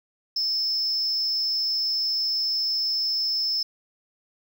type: tone with amplitude modulation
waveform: sine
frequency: 5240 Hz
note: E8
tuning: 11 cents flat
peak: -18 dBFS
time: 0.36-3.63 s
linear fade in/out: 5 ms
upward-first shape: sine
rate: 294 Hz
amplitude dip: 60%
effects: tanh soft clip ceiling -19 dBFS + 9-bit